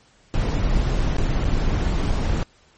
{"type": "noise with dropouts", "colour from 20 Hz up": "brown", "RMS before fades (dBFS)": -20, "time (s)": [0.34, 2.43], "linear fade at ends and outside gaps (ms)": 0, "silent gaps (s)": [[0.998, 1.003], [1.167, 1.184], [1.445, 1.452]], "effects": ["pink hiss -56 dBFS RMS until 2.77 s", "MP3 32 kbps"]}